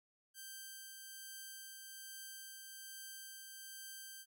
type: tone with tremolo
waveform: 5% pulse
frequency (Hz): 1568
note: G6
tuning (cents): 0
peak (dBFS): -37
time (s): 0.34-4.26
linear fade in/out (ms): 50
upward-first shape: triangle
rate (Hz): 1.2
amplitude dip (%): 30
effects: none